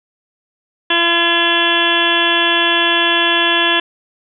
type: harmonic tone with a mistuned harmonic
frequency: 340 Hz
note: F4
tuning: 46 cents flat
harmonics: 1 / 2 / 3 / 4 / 5 / 6 / 7 / 8 / 9 / 10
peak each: -21 / -23 / -20 / -28 / -17 / -28 / -28 / -19 / -20 / -18 dBFS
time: 0.9-3.8 s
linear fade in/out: 5 ms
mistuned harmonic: 6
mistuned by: +20 cents
effects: none